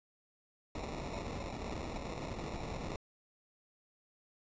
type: noise with sample-and-hold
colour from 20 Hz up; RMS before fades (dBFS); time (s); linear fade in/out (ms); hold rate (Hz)
pink; -41; 0.75-2.96; 2; 1575
effects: resampled to 16000 Hz